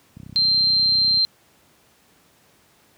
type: click train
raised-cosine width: 5 ms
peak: -24 dBFS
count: 33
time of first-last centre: 0.17-1.173 s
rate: 31.9 Hz
type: tone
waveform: sine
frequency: 4146 Hz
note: C8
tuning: 17 cents flat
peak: -15 dBFS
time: 0.36-1.25 s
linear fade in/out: 0 ms
effects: pink hiss -57 dBFS RMS until 2.97 s + high-pass 100 Hz 12 dB/octave